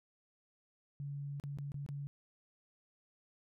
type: tone with dropouts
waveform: sine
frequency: 142 Hz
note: C#3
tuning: 42 cents sharp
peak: -39 dBFS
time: 1-2.07 s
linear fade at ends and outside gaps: 0 ms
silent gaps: 1.399-1.438 / 1.574-1.586 / 1.719-1.743 / 1.863-1.889 s
effects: none